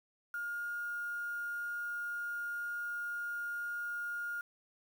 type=tone with quantisation; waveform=sine; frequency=1421 Hz; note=F6; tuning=30 cents sharp; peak=-36 dBFS; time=0.34-4.41 s; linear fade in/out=2 ms; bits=9; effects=none